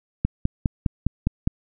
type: click train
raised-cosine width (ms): 5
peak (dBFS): -7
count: 7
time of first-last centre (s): 0.25-1.474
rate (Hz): 4.9
effects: none